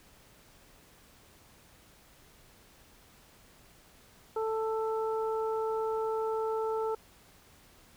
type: harmonic tone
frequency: 441.9 Hz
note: A4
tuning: 7 cents sharp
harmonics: 1 / 2 / 3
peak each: -30 / -36 / -40 dBFS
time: 4.36-6.95 s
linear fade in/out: 5 ms
effects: pink hiss -59 dBFS RMS until 7.96 s